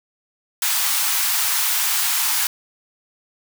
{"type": "high-pass noise", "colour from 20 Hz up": "white", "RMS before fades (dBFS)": -20, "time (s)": [0.62, 2.47], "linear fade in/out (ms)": 2, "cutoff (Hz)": 780, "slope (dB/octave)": 48, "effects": []}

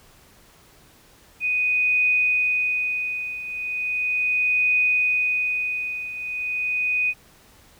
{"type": "tone with tremolo", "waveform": "sine", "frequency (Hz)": 2489, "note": "D#7", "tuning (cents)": 0, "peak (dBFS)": -16, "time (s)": [1.4, 7.14], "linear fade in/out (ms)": 50, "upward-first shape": "triangle", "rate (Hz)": 0.37, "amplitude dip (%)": 80, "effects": ["pink hiss -53 dBFS RMS until 7.79 s"]}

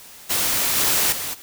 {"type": "noise with level steps", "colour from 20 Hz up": "white", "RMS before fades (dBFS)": [-21, -19, -28], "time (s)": [0.29, 1.35], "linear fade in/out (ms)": 20, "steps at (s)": [0.76, 1.12], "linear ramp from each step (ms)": 5, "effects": ["white hiss -43 dBFS RMS until 1.42 s"]}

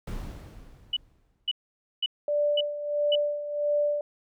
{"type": "noise with exponential decay", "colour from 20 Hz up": "brown", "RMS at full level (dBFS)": -32, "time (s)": [0.07, 1.5], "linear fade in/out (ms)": 5, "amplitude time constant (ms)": 310}
{"type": "tone bursts", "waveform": "sine", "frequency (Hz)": 2960, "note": "F#7", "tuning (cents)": 0, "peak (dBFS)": -23, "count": 5, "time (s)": [0.93, 3.155], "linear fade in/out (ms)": 5, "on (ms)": 37, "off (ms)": 510}
{"type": "tone with tremolo", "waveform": "sine", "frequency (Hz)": 587.3, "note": "D5", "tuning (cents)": 0, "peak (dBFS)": -21, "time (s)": [2.28, 4.01], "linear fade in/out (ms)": 2, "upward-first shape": "sine", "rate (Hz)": 1.5, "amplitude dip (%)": 70}
{"effects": []}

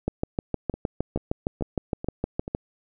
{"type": "two click trains", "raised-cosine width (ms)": 2, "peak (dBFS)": [-11, -19], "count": [17, 5], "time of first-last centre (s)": [[0.08, 2.549], [0.74, 2.479]], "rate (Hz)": [6.48, 2.3], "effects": []}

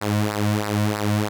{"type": "tone with flanger", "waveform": "sawtooth", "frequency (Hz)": 104.8, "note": "G#2", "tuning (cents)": 16, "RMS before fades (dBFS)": -22, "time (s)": [0.01, 1.29], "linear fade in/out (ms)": 10, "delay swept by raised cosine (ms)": [0.3, 2.5], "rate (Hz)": 3.1, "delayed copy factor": -0.8, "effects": []}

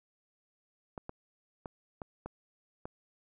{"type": "clicks", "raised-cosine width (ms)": 1, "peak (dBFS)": -26, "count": 6, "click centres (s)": [0.978, 1.094, 1.658, 2.018, 2.26, 2.855], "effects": []}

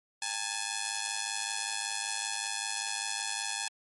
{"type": "ring-modulated tone", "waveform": "5% pulse", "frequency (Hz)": 851, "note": "G#5", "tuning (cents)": 42, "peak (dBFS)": -17, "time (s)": [0.22, 3.68], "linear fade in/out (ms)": 0, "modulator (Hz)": 52.6, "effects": ["MP3 48 kbps"]}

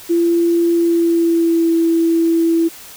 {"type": "tone with pitch glide", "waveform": "sine", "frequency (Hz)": [340, 331.5], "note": ["F4", "E4"], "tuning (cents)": [-46, 10], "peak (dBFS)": -11, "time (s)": [0.09, 2.69], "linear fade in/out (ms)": 20, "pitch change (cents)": -44, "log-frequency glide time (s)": [0.68, 1.71], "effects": ["white hiss -37 dBFS RMS until 2.96 s"]}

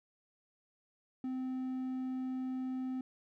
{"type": "tone", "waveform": "triangle", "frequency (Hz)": 258.2, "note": "C4", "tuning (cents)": -23, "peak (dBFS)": -33, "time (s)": [1.24, 3.01], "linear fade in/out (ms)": 2, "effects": []}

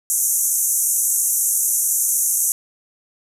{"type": "band-pass noise", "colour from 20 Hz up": "white", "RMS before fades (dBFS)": -19, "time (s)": [0.1, 2.52], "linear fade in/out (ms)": 0, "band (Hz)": [6000, 13000], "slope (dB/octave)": 96, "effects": []}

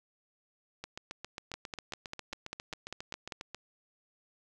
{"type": "two click trains", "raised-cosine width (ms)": 0.2, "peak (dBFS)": [-23, -21], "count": [21, 10], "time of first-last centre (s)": [[0.84, 3.546], [1.54, 3.322]], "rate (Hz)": [7.39, 5.05], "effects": []}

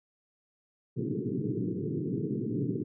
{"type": "band-pass noise", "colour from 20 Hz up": "pink", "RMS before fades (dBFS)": -32, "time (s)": [0.96, 2.84], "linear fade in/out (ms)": 20, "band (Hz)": [110, 440], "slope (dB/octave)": 96, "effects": []}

